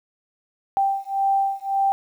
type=beating tone pair; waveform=sine; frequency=784 / 785.8 Hz; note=G5 / G5; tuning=0 / +4 cents; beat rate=1.8 Hz; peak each=-22 dBFS; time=0.77-1.92 s; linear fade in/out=0 ms; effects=9-bit